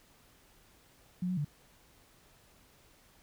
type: tone with pitch steps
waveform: sine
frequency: 180.2 / 183.3 / 146.5 Hz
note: F#3 / F#3 / D3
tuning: -45 / -16 / -4 cents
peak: -30 dBFS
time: 1.22-1.448 s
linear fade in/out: 5 ms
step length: 76 ms
effects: pink hiss -63 dBFS RMS until 3.22 s